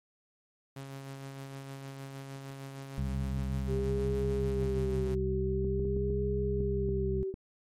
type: tone with tremolo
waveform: sawtooth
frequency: 136.4 Hz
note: C#3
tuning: 28 cents flat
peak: -36 dBFS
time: 0.76-5.15 s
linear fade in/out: 5 ms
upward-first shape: sine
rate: 6.5 Hz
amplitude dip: 30%
type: harmonic tone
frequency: 65.41 Hz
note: C2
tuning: in tune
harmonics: 1 / 2 / 3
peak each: -33 / -35 / -37 dBFS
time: 2.98-7.23 s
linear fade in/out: 0 ms
type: tone with vibrato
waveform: sine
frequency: 396 Hz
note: G4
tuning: 18 cents sharp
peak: -31 dBFS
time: 3.67-7.34 s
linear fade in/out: 50 ms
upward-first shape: sine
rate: 0.47 Hz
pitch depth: 60 cents each way
type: clicks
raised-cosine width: 3 ms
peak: -27 dBFS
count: 8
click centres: 5.647 / 5.797 / 5.852 / 5.967 / 6.103 / 6.605 / 6.889 / 7.341 s
effects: MP3 64 kbps